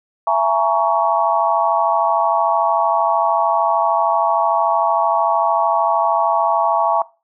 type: chord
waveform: sine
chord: A# half-diminished seventh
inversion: second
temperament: just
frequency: 671.3 / 839.1 / 932.3 / 1118.8 Hz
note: E5 / G#5 / A#5 / C#6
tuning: +31 / +18 / 0 / +16 cents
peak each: -19 dBFS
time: 0.27-7.02 s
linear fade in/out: 2 ms
effects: noise-tail reverb RT60 0.3 s tail -20 dB re dry